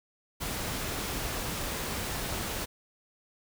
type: noise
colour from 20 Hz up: pink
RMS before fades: -34 dBFS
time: 0.4-2.66 s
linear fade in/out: 20 ms
effects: none